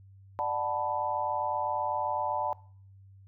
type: chord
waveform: sine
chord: B minor seventh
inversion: first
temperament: equal with one note detuned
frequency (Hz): 594.8 / 740 / 880 / 987.8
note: D5 / F#5 / A5 / B5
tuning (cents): +22 / 0 / 0 / 0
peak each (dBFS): -35 / -35 / -31 / -34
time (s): 0.39-2.53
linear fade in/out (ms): 0
effects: noise-tail reverb RT60 0.5 s tail -21 dB re dry + added 97 Hz sine -51 dBFS peak until 3.27 s